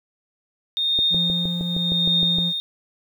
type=tone with tremolo; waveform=sine; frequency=3672 Hz; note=A#7; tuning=27 cents flat; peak=-16 dBFS; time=0.77-2.6 s; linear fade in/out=0 ms; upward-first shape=triangle; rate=0.89 Hz; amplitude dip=80%
type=click train; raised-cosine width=2 ms; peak=-17 dBFS; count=10; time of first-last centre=0.99-2.385 s; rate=6.45 Hz
type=tone; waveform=triangle; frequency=174.61 Hz; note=F3; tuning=in tune; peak=-22 dBFS; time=1.1-2.53 s; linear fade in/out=50 ms
effects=8-bit